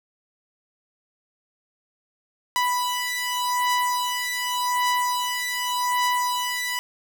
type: beating tone pair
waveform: sawtooth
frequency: 987.8 / 988.66 Hz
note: B5 / B5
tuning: 0 / +2 cents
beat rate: 0.86 Hz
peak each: -21 / -22 dBFS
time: 2.56-6.79 s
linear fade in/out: 0 ms
effects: 7-bit